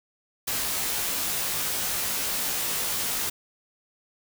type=noise with comb filter; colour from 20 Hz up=white; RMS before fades=-28 dBFS; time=0.47-3.3 s; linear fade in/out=10 ms; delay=16 ms; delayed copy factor=-0.65; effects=none